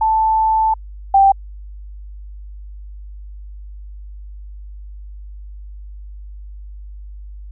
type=tone pair in turn; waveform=sine; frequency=880 / 784 Hz; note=A5 / G5; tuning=0 / 0 cents; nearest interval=major second; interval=200 cents; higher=first; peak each=-12 / -7 dBFS; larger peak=second; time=0.01-0.74 / 1.14-1.32 s; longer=first; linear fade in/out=5 ms; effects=added 50 Hz sine -31 dBFS peak until 7.51 s